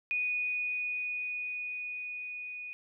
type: tone with level ramp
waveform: sine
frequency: 2474 Hz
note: D#7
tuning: 10 cents flat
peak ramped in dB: -28 to -39 dBFS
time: 0.11-2.73 s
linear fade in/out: 0 ms
effects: none